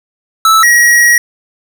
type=tone pair in turn; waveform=square; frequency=1313 / 1902.6 Hz; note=E6 / A#6; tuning=-7 / +35 cents; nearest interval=tritone; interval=642 cents; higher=second; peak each=-5 dBFS; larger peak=neither; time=0.45-0.63 / 0.63-1.18 s; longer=second; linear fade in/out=2 ms; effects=none